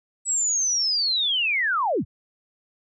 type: linear sweep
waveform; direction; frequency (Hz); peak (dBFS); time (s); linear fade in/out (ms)
sine; down; 7902 to 51.6; -20; 0.25-2.05; 50
effects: none